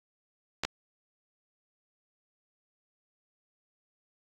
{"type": "clicks", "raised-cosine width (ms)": 0.2, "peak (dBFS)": -11, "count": 2, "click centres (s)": [0.636, 0.65], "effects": ["AAC 48 kbps"]}